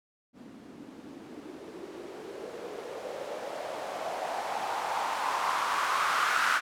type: noise with low-pass filter sweep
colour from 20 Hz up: violet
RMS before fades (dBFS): -33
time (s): 0.33-6.61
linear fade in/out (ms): 50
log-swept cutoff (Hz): 230 to 1400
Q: 3.7
effects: none